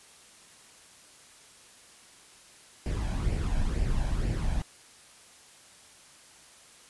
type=noise with flanger; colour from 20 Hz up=brown; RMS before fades=-28 dBFS; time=2.86-4.62 s; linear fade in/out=0 ms; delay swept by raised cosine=0.39 to 1.27 ms; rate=2.1 Hz; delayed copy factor=+0.55; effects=white hiss -54 dBFS RMS until 6.89 s + resampled to 24000 Hz